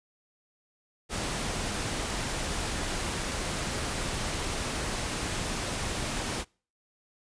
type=noise; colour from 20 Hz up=pink; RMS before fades=-32 dBFS; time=1.09-6.45 s; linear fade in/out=50 ms; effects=noise-tail reverb RT60 0.4 s tail -26 dB re dry + resampled to 22050 Hz